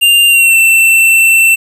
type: tone with pitch glide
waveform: square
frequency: 2794 to 2685 Hz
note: F7 to E7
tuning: 0 to +31 cents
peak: -5 dBFS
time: 0.01-1.56 s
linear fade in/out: 20 ms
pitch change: -69 cents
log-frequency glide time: 0.27-0.56 s
effects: 7-bit

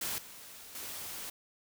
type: noise with level steps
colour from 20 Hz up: white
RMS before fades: -36 / -50 / -42 dBFS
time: 0.01-1.3 s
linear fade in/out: 5 ms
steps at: 0.18 / 0.75 s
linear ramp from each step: 2 ms
effects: none

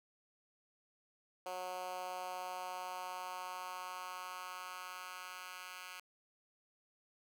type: tone with high-pass filter sweep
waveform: 10% pulse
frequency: 182.8 Hz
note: F#3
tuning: 21 cents flat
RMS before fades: -45 dBFS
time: 1.46-6 s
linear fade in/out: 2 ms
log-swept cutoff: 600 to 1700 Hz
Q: 2
effects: none

